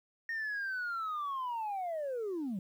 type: linear sweep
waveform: sine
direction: down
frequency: 1849 to 176.6 Hz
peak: -32 dBFS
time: 0.29-2.59 s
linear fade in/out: 2 ms
effects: tanh soft clip ceiling -32 dBFS + 11-bit